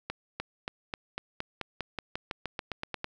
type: accelerating click train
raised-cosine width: 0.3 ms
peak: -17 dBFS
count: 17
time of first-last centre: 0.1-3.044 s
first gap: 300 ms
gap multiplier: 0.93
effects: none